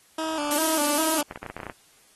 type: tone with vibrato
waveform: 15% pulse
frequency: 305.6 Hz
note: D#4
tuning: 31 cents flat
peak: -20 dBFS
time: 0.18-1.23 s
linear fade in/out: 5 ms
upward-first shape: square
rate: 2.5 Hz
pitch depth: 72 cents each way
type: noise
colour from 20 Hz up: blue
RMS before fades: -25 dBFS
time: 0.51-1.21 s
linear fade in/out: 0 ms
type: clicks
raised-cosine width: 0.5 ms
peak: -20 dBFS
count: 10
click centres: 1.311 / 1.359 / 1.43 / 1.463 / 1.5 / 1.566 / 1.602 / 1.632 / 1.667 / 1.698 s
effects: white hiss -58 dBFS RMS until 2.15 s + AAC 32 kbps